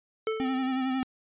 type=tone with exponential decay; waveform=square; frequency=440 Hz; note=A4; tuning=in tune; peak=-25 dBFS; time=0.27-0.83 s; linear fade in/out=1 ms; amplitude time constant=120 ms
type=tone with vibrato; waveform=square; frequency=261 Hz; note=C4; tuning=4 cents flat; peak=-27 dBFS; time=0.4-1.03 s; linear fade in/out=0 ms; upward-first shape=sine; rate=11 Hz; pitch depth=33 cents each way
effects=resampled to 8000 Hz